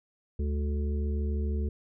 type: harmonic tone with a mistuned harmonic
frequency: 73.42 Hz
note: D2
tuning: in tune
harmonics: 1 / 3 / 5 / 6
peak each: -27 / -37 / -41 / -43 dBFS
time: 0.39-1.69 s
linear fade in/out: 5 ms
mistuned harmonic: 3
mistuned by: -65 cents
effects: none